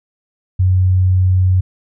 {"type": "tone", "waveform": "sine", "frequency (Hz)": 92.5, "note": "F#2", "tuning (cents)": 0, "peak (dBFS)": -9, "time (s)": [0.59, 1.61], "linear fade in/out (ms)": 10, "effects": []}